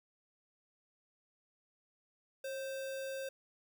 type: tone with sample-and-hold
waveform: sine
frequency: 539 Hz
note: C#5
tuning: 49 cents flat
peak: -38 dBFS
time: 2.44-3.29 s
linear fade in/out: 5 ms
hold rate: 2100 Hz
effects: none

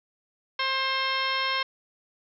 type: harmonic tone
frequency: 530 Hz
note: C5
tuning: 22 cents sharp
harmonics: 1 / 2 / 3 / 4 / 5 / 6 / 7 / 8 / 10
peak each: -38 / -29 / -33 / -31 / -36 / -33 / -36 / -36 / -37 dBFS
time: 0.59-1.63 s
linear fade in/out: 5 ms
effects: none

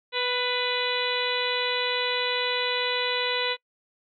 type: harmonic tone with a mistuned harmonic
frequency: 493.9 Hz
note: B4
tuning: in tune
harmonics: 1 / 2 / 3 / 4 / 5 / 6 / 7 / 8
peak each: -30 / -33 / -35 / -32 / -32 / -34 / -33 / -31 dBFS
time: 0.12-3.57 s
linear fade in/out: 50 ms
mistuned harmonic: 4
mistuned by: +23 cents
effects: noise-tail reverb RT60 0.1 s tail -25 dB re dry

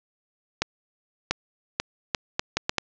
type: accelerating click train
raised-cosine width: 0.2 ms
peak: -5 dBFS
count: 8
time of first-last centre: 0.62-2.783 s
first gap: 690 ms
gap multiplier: 0.71
effects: resampled to 16000 Hz + 7-bit

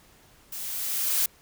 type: noise with level ramp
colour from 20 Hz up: blue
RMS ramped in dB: -36 to -23 dBFS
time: 0.52-1.26 s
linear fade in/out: 5 ms
effects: pink hiss -57 dBFS RMS until 1.41 s

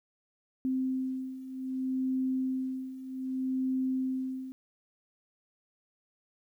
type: beating tone pair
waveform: sine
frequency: 260 / 260.64 Hz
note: C4 / C4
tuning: -11 / -7 cents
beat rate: 0.64 Hz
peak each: -35 / -31 dBFS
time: 0.65-4.52 s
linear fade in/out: 0 ms
effects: 11-bit

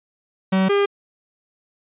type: tone pair in turn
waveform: 45% pulse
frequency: 190 / 402.6 Hz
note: F#3 / G4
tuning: +46 / +46 cents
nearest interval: octave + minor second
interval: 1300 cents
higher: second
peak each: -15 dBFS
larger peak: neither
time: 0.52-0.69 / 0.69-0.86 s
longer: neither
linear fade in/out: 10 ms
effects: resampled to 8000 Hz

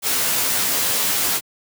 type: noise with comb filter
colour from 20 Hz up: white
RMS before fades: -20 dBFS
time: 0.02-1.41 s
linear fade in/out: 50 ms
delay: 13 ms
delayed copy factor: -0.7
effects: high-pass 100 Hz 12 dB/octave

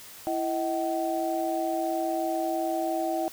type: tone cluster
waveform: sine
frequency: 331.3 / 635 / 758 Hz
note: E4 / D#5 / F#5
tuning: +9 / +35 / +42 cents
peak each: -30 dBFS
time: 0.27-3.28 s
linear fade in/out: 0 ms
effects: white hiss -46 dBFS RMS until 3.32 s

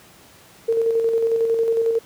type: tone with tremolo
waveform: sine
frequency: 456.3 Hz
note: A#4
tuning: 37 cents flat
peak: -15 dBFS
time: 0.68-1.99 s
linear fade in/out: 10 ms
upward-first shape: square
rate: 11 Hz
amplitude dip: 35%
effects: pink hiss -48 dBFS RMS until 2.05 s + high-pass 100 Hz 12 dB/octave

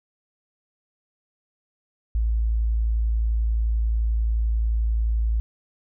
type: tone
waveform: sine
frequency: 55.7 Hz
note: A1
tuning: 22 cents sharp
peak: -19 dBFS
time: 2.15-5.4 s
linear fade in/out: 0 ms
effects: none

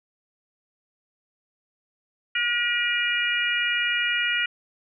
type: harmonic tone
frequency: 479.2 Hz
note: A#4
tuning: 48 cents sharp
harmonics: 3 / 4 / 5 / 6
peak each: -27 / -27 / -27 / -27 dBFS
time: 2.35-4.46 s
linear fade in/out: 5 ms
effects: none

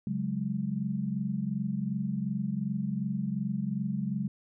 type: chord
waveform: sine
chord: C# suspended fourth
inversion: none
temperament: equal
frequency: 138.59 / 185 / 207.7 Hz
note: C#3 / F#3 / G#3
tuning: 0 / 0 / 0 cents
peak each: -35 / -33 / -32 dBFS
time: 0.07-4.28 s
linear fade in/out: 2 ms
effects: none

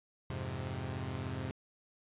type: chord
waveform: sawtooth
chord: F minor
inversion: none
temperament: equal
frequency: 87.31 / 103.83 / 130.81 Hz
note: F2 / Ab2 / C3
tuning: 0 / 0 / 0 cents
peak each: -38 / -38 / -36 dBFS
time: 0.3-1.51 s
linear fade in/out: 0 ms
effects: resampled to 8000 Hz

